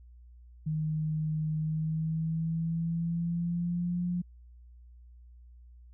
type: tone with pitch glide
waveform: sine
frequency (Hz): 155.56 to 176.64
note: D#3 to F3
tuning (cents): 0 to +20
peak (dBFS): -28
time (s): 0.66-4.22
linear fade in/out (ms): 10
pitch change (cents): +220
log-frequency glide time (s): 1.56-4.05
effects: added 60 Hz sine -50 dBFS peak until 5.93 s